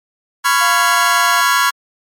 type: chord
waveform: 40% pulse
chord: C# dominant seventh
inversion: third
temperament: just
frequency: 997.9 / 1108.7 / 1385.9 / 1663.1 Hz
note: B5 / C#6 / E#6 / G#6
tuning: +18 / 0 / -14 / +2 cents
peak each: -16 dBFS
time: 0.44-1.71 s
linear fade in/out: 20 ms
type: harmonic tone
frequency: 698.5 Hz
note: F5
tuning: in tune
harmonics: 1 / 3 / 4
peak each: -22 / -32 / -34 dBFS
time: 0.6-1.42 s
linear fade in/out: 20 ms
effects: MP3 64 kbps